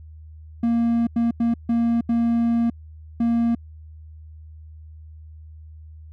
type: tone bursts at uneven times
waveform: triangle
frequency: 233.1 Hz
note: A#3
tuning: in tune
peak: -15 dBFS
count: 6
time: 0.63-1.07 / 1.16-1.31 / 1.4-1.54 / 1.69-2.01 / 2.09-2.7 / 3.2-3.55 s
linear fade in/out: 5 ms
effects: added 78 Hz sine -39 dBFS peak until 6.12 s